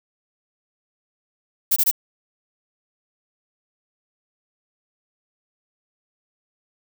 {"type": "noise bursts", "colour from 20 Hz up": "violet", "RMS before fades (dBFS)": -17, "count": 3, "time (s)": [1.71, 1.913], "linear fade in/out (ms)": 10, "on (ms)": 53, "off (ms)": 22, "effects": []}